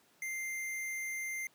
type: tone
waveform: square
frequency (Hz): 2093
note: C7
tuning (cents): 0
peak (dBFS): -37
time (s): 0.22-1.47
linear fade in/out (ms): 2
effects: pink hiss -67 dBFS RMS until 1.54 s + high-pass 200 Hz 12 dB/octave